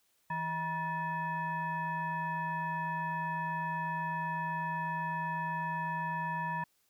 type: tone with frequency modulation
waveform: sine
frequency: 957 Hz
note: A#5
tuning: 45 cents sharp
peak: -32 dBFS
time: 0.3-6.64 s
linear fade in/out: 5 ms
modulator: 794 Hz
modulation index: 0.96
effects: white hiss -73 dBFS RMS until 6.89 s